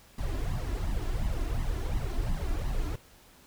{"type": "noise with flanger", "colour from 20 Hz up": "brown", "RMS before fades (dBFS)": -30, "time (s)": [0.18, 2.96], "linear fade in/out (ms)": 5, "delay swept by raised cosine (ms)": [0.99, 2.99], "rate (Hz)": 2.8, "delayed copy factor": 0.8, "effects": ["pink hiss -57 dBFS RMS until 3.46 s"]}